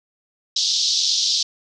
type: band-pass noise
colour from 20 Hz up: white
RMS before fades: -20 dBFS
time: 0.56-1.43 s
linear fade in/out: 5 ms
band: 3500 to 5800 Hz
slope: 48 dB/octave
effects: none